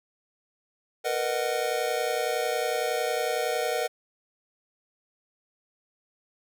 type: chord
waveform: square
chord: B major seventh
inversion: third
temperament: just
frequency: 463 / 493.9 / 617.4 / 740.8 Hz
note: A#4 / B4 / D#5 / F#5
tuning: -12 / 0 / -14 / +2 cents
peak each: -32 dBFS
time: 1.04-3.88 s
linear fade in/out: 20 ms
effects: none